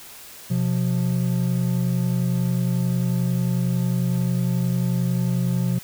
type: tone pair together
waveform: triangle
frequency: 126.38 / 177.5 Hz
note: B2 / F3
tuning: +40 / +28 cents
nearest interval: tritone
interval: 588 cents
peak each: -20 dBFS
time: 0.5-5.79 s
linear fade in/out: 10 ms
effects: white hiss -42 dBFS RMS until 5.83 s